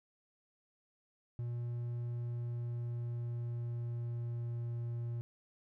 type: tone with pitch glide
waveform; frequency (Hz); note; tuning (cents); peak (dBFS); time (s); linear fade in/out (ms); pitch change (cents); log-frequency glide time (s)
triangle; 119.6 to 118.23; A#2 to A#2; +45 to +25; -34; 1.39-5.21; 0; -20; 2.05-4.71
effects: none